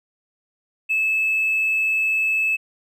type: tone with hard clipping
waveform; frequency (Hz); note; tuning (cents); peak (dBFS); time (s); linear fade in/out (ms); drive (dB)
sine; 2608; E7; -19; -18; 0.89-2.57; 20; 1
effects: resampled to 32000 Hz